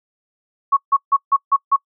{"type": "tone bursts", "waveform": "sine", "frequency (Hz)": 1108, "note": "C#6", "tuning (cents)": -1, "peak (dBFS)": -10, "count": 6, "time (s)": [0.72, 1.764], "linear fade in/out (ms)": 10, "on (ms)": 49, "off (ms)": 150, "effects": ["noise-tail reverb RT60 0.1 s tail -26 dB re dry"]}